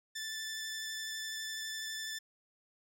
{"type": "tone with vibrato", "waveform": "15% pulse", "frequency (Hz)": 1760, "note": "A6", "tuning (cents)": 0, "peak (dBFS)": -32, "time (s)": [0.15, 2.19], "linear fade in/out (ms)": 10, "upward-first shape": "sine", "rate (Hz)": 12, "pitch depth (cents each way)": 13, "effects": []}